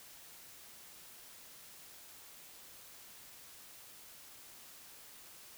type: silence
effects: white hiss -55 dBFS RMS until 5.57 s